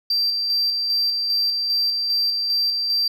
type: tone with tremolo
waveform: sine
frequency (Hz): 4699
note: D8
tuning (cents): 0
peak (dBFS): -15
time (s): 0.1-3.08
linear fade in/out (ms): 5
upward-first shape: square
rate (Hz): 2.5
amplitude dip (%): 40
effects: tanh soft clip ceiling -16 dBFS